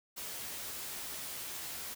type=noise with comb filter; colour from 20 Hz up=white; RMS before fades=-42 dBFS; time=0.16-1.95 s; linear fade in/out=20 ms; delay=14 ms; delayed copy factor=+0.5; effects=none